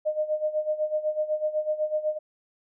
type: tone with tremolo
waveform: sine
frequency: 613 Hz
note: D#5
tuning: 26 cents flat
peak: -21 dBFS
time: 0.05-2.19 s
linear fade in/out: 20 ms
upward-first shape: sine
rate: 8 Hz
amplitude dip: 80%
effects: none